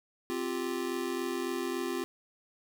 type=chord; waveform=square; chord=C suspended fourth; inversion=none; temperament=just; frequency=261.6 / 348.8 / 392.4 Hz; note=C4 / F4 / G4; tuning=0 / -2 / +2 cents; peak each=-38 / -35 / -38 dBFS; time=0.3-2.04 s; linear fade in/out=0 ms; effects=none